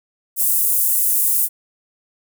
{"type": "high-pass noise", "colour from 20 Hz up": "pink", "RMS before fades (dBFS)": -17, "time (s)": [0.36, 1.49], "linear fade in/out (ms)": 50, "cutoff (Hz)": 10000, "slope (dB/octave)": 24, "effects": []}